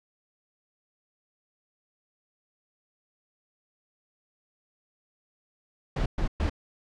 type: noise bursts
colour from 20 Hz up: brown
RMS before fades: -26 dBFS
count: 3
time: 5.96-6.497 s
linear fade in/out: 5 ms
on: 99 ms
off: 120 ms
effects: low-pass 5000 Hz 12 dB/octave